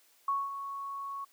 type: tone with ADSR envelope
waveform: sine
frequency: 1108.7 Hz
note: C#6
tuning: in tune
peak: -26 dBFS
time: 0.28-1.25 s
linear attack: 4 ms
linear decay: 210 ms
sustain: -10 dB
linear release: 11 ms
effects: white hiss -65 dBFS RMS until 1.32 s + high-pass 300 Hz 12 dB/octave